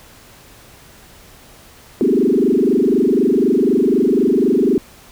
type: tone with frequency modulation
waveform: sine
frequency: 319.1 Hz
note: D#4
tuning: 44 cents sharp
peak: -11 dBFS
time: 2.01-4.78 s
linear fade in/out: 0 ms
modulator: 24 Hz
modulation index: 4.1
effects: pink hiss -44 dBFS RMS until 5.11 s